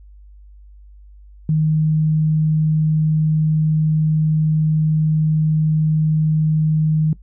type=tone; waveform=sine; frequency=155.56 Hz; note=D#3; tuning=in tune; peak=-13 dBFS; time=1.49-7.13 s; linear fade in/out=2 ms; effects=noise-tail reverb RT60 0.1 s tail -19 dB re dry + added 50 Hz sine -40 dBFS peak until 7.22 s